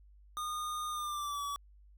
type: tone with pitch glide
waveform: square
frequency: 1224 to 1142 Hz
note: D#6 to D6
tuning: -29 to -49 cents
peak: -36 dBFS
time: 0.37-1.56 s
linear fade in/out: 0 ms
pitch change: -120 cents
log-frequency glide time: 0.9-1.43 s
effects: added 50 Hz sine -56 dBFS peak until 1.97 s